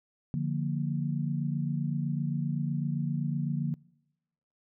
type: chord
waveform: sine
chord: Bb major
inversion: first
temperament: equal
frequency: 146.83 / 174.61 / 233.1 Hz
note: D3 / F3 / Bb3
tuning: 0 / 0 / 0 cents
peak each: -30 / -33 / -35 dBFS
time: 0.34-3.74 s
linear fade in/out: 0 ms
effects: noise-tail reverb RT60 1.0 s tail -26 dB re dry